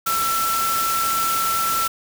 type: tone in noise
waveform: sine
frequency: 1338 Hz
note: E6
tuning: 25 cents sharp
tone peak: -20 dBFS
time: 0.06-1.88 s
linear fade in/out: 10 ms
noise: white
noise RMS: -25 dBFS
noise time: 0.06-1.88 s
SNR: +2 dB
effects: none